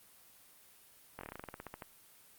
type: slowing click train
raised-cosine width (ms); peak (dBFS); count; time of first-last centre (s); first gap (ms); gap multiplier
0.5; -28; 15; 1.19-1.822; 21; 1.11
effects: white hiss -61 dBFS RMS until 2.38 s + Opus 32 kbps